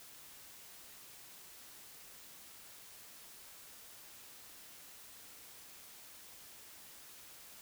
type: silence
effects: white hiss -55 dBFS RMS until 7.61 s